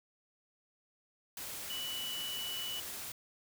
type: tone in noise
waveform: sine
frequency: 2960 Hz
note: F#7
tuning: in tune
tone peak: -38 dBFS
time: 1.7-2.8 s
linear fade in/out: 2 ms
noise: white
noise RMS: -43 dBFS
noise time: 1.37-3.12 s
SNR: +2 dB
effects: none